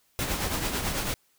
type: noise with tremolo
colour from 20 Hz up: pink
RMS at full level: -27 dBFS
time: 0.19-1.14 s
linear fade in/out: 0 ms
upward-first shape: triangle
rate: 9.1 Hz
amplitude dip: 55%
effects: white hiss -67 dBFS RMS until 1.38 s